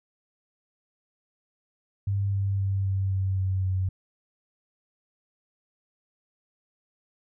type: tone with pitch steps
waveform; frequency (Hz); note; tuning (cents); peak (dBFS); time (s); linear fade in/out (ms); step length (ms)
sine; 99.4 / 98.43 / 97.47 / 96.51 / 95.57 / 94.64 / 93.71; G2 / G2 / G2 / G2 / G2 / F#2 / F#2; +25 / +8 / -9 / -27 / -43 / +40 / +23; -23; 2.07-3.89; 5; 260
effects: none